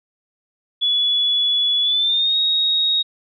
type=tone with pitch glide; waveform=sine; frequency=3412 to 3764 Hz; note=G#7 to A#7; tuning=+46 to +16 cents; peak=-15 dBFS; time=0.81-3.03 s; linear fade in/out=20 ms; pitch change=+170 cents; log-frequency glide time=1.82-2.37 s; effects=none